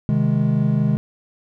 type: chord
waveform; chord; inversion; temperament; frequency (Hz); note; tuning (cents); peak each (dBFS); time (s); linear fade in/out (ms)
triangle; Ab major; first; equal; 130.81 / 155.56 / 207.7; C3 / Eb3 / Ab3; 0 / 0 / 0; -18; 0.09-0.97; 0
effects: none